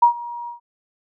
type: tone with ADSR envelope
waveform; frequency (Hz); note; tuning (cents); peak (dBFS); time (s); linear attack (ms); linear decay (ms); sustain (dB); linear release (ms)
sine; 951; A#5; +34; -7; 0.02-0.6; 9; 99; -21; 120
effects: none